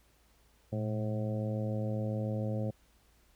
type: harmonic tone with a mistuned harmonic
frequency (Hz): 107.1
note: A2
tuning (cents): -46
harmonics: 1 / 2 / 3 / 4 / 5 / 6 / 7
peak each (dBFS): -33 / -37 / -44 / -46 / -39 / -48 / -51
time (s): 0.72-2.71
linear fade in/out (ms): 10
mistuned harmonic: 1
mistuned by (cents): +91
effects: added 56 Hz sine -66 dBFS peak until 3.35 s + pink hiss -68 dBFS RMS until 3.35 s